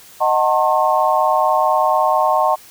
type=chord; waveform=sine; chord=D# diminished seventh; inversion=none; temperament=just; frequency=622.3 / 746.7 / 896 / 1075.3 Hz; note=D#5 / F#5 / A5 / C6; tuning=0 / +16 / +31 / +47 cents; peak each=-18 dBFS; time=0.2-2.56 s; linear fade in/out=20 ms; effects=white hiss -43 dBFS RMS until 2.7 s